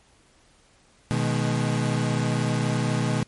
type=chord; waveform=35% pulse; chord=G# minor; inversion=first; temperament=equal with one note detuned; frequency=123.47 / 155.56 / 210.9 Hz; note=B2 / D#3 / G#3; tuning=0 / 0 / +27 cents; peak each=-23 / -25 / -27 dBFS; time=1.11-3.23 s; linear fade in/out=0 ms; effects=pink hiss -59 dBFS RMS until 3.27 s + MP3 48 kbps